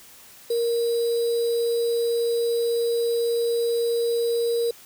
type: tone with sample-and-hold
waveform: sine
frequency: 468.2 Hz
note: A#4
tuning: 8 cents sharp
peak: -20 dBFS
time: 0.5-4.71 s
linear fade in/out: 5 ms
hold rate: 4410 Hz
effects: white hiss -48 dBFS RMS until 4.85 s